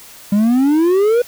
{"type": "exponential sweep", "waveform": "triangle", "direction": "up", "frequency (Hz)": [197.9, 495.8], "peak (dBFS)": -8, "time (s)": [0.32, 1.22], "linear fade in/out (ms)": 5, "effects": ["white hiss -39 dBFS RMS until 1.27 s"]}